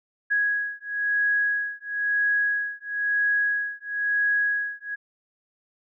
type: beating tone pair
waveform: sine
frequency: 1661.2 / 1662.2 Hz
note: G#6 / G#6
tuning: 0 / +1 cents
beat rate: 1 Hz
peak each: -25 dBFS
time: 0.3-4.96 s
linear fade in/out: 20 ms
effects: none